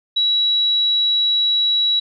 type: tone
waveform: sine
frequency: 3900 Hz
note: B7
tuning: 23 cents flat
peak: -14 dBFS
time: 0.16-2 s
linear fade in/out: 10 ms
effects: none